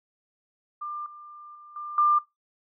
sine tone with level steps, 1194 Hz, D6, 28 cents sharp, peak -31 / -42 / -45 / -33 / -17 dBFS, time 0.81-2.19 s, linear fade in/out 10 ms, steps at 1.06 / 1.55 / 1.76 / 1.98 s, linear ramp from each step 2 ms, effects noise-tail reverb RT60 0.2 s tail -22 dB re dry

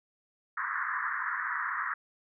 white band-pass noise, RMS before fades -33 dBFS, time 0.57-1.94 s, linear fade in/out 5 ms, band 1000 to 1900 Hz, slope 96 dB/octave, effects none

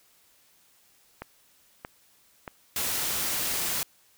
click train, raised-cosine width 0.5 ms, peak -21 dBFS, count 4, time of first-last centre 1.22-3.107 s, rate 1.59 Hz
white noise, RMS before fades -29 dBFS, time 2.76-3.83 s, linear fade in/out 2 ms
effects white hiss -62 dBFS RMS until 4.17 s

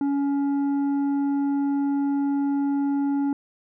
triangle tone with tanh clipping, 280.9 Hz, C#4, 23 cents sharp, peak -22 dBFS, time 0.01-3.33 s, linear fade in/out 2 ms, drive 11 dB, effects none

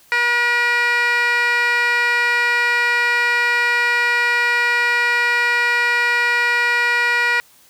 15% pulse tone with band-pass filter, 480 Hz, B4, 49 cents flat, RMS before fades -17 dBFS, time 0.12-7.4 s, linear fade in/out 0 ms, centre 2200 Hz, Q 2.3, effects white hiss -51 dBFS RMS until 7.69 s

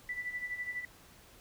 sine tone with tremolo, 1976 Hz, B6, in tune, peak -33 dBFS, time 0.09-0.85 s, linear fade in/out 2 ms, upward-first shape sine, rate 12 Hz, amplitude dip 70%, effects pink hiss -58 dBFS RMS until 1.4 s

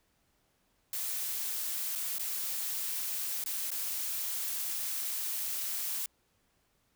blue noise with dropouts, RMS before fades -35 dBFS, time 0.93-6.06 s, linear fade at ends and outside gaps 2 ms, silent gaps 1.953-1.957 / 2.184-2.194 / 3.44-3.46 / 3.705-3.715 s, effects pink hiss -73 dBFS RMS until 6.95 s

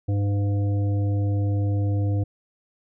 harmonic tone, 101 Hz, G#2, 48 cents flat, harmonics 1 / 3 / 5 / 7, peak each -20 / -31 / -36 / -42 dBFS, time 0.08-2.24 s, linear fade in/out 10 ms, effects none

